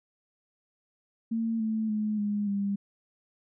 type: tone with pitch steps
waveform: sine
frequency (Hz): 226.7 / 219.7 / 213 / 206.4 / 200.1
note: A#3 / A3 / G#3 / G#3 / G3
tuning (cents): -48 / -2 / +44 / -10 / +36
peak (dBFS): -26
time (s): 1.31-2.76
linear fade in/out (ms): 10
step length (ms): 290
effects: none